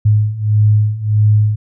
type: beating tone pair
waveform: sine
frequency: 105.1 / 106.7 Hz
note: G#2 / G#2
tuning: +21 / +47 cents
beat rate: 1.6 Hz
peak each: -14 / -11 dBFS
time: 0.05-1.56 s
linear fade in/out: 10 ms
effects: none